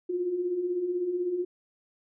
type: beating tone pair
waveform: sine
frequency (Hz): 341.9 / 357.9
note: F4 / F4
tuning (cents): -37 / +42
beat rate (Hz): 16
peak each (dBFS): -36 / -27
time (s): 0.09-1.45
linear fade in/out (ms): 10
effects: none